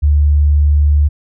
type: tone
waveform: sine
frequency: 73.42 Hz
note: D2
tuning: in tune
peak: -7 dBFS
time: 0.02-1.09 s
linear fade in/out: 20 ms
effects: none